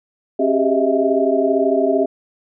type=tone cluster; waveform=sine; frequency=271.1 / 387 / 404.9 / 631 / 664 Hz; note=C#4 / G4 / G#4 / D#5 / E5; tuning=-38 / -22 / -44 / +24 / +12 cents; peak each=-20 dBFS; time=0.39-2.06 s; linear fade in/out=10 ms; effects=none